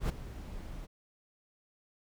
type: noise with ADSR envelope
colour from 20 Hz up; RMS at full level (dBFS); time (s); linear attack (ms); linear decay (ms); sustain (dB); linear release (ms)
brown; -28; 0-0.87; 94; 10; -15; 23
effects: none